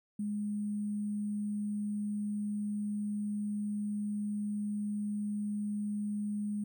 sine tone with sample-and-hold, 207.7 Hz, G#3, in tune, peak -32 dBFS, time 0.19-6.64 s, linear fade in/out 5 ms, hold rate 8820 Hz, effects none

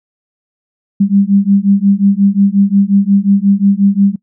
sine beating tone pair, 196 / 201.6 Hz, G3 / G3, 0 / +49 cents, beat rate 5.6 Hz, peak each -10 dBFS, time 1-4.16 s, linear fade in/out 10 ms, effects noise-tail reverb RT60 0.1 s tail -24 dB re dry

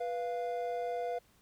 triangle tone pair together, 490.3 / 694.8 Hz, B4 / F5, -13 / -9 cents, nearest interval tritone, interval 604 cents, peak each -34 / -34 dBFS, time 0-1.19 s, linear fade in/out 10 ms, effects pink hiss -67 dBFS RMS until 1.41 s

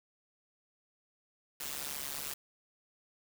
white noise with amplitude modulation, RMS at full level -36 dBFS, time 1.6-2.34 s, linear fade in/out 5 ms, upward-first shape sine, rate 142 Hz, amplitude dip 90%, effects none

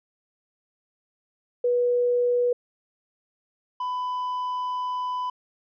sine / triangle tone pair in turn, 487.6 / 999.1 Hz, B4 / B5, -22 / +20 cents, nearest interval octave, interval 1242 cents, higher second, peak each -19 / -24 dBFS, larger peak first, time 1.64-2.53 / 3.8-5.3 s, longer second, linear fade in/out 5 ms, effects resampled to 11025 Hz

